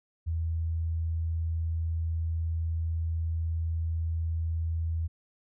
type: tone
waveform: sine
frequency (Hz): 81.9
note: E2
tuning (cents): -11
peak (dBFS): -27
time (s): 0.26-5.08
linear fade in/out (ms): 20
effects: none